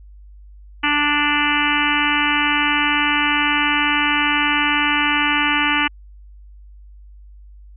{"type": "harmonic tone", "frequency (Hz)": 293.7, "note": "D4", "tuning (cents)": 0, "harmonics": [1, 3, 4, 5, 6, 7, 8, 9, 10], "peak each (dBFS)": [-24, -24, -24, -24, -24, -24, -24, -24, -24], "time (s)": [0.83, 5.88], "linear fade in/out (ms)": 10, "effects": ["added 50 Hz sine -39 dBFS peak until 7.76 s"]}